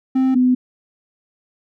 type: tone pair in turn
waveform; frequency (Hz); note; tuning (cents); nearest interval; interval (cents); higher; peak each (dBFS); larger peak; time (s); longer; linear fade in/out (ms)
triangle / sine; 261.6 / 252.1; C4 / B3; 0 / +36; minor second; 64; first; -11; neither; 0.15-0.35 / 0.35-0.55; neither; 10
effects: none

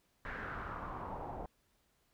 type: noise with low-pass filter sweep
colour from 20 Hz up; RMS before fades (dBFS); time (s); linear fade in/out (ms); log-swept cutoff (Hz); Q
pink; -43; 0.25-1.46; 2; 1800 to 730; 3.9
effects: pink hiss -75 dBFS RMS until 2.13 s

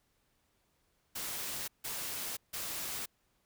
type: noise bursts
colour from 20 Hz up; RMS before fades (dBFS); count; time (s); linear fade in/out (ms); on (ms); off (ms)
white; -39; 3; 1.15-3.06; 10; 530; 160
effects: pink hiss -75 dBFS RMS until 3.45 s

